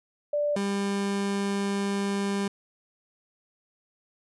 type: tone pair in turn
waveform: sine / 30% pulse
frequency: 587.3 / 199.3 Hz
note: D5 / G3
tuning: 0 / +29 cents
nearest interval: octave + perfect fifth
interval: 1871 cents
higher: first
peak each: -23 dBFS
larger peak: neither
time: 0.33-0.56 / 0.56-2.48 s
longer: second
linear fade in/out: 5 ms
effects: resampled to 24000 Hz